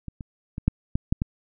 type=clicks; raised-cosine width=5 ms; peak=-22 / -23 / -19 / -6 / -10 / -8 / -12 dBFS; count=7; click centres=0.083 / 0.208 / 0.581 / 0.68 / 0.955 / 1.125 / 1.219 s; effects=none